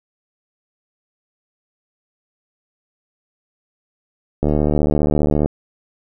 click train, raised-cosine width 2 ms, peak -4 dBFS, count 78, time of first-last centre 4.43-5.459 s, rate 74.8 Hz, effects none

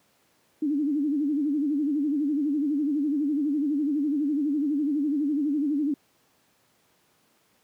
sine tone with vibrato, 291.4 Hz, D4, 13 cents flat, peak -22 dBFS, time 0.62-5.94 s, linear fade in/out 5 ms, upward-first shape sine, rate 12 Hz, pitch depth 120 cents each way, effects pink hiss -65 dBFS RMS until 7.63 s + high-pass 150 Hz 12 dB/octave

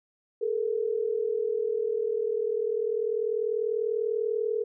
sine tone pair together, 425 / 465.2 Hz, G#4 / A#4, +40 / -4 cents, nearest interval major second, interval 156 cents, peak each -28 dBFS, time 0.41-4.64 s, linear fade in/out 10 ms, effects none

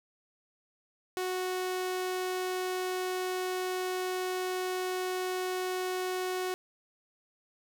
sawtooth tone, 368.5 Hz, F#4, 7 cents flat, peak -27 dBFS, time 1.17-6.54 s, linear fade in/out 0 ms, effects none

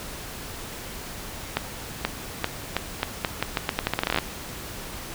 accelerating click train, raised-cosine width 0.3 ms, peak -6 dBFS, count 21, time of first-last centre 1.57-4.186 s, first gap 480 ms, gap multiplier 0.82, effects pink hiss -37 dBFS RMS until 5.14 s

